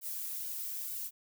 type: noise with flanger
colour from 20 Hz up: violet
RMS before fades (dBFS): -39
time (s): 0.01-1.11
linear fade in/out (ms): 50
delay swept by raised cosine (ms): 1.3 to 2.6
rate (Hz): 2.2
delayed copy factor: +0.95
effects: none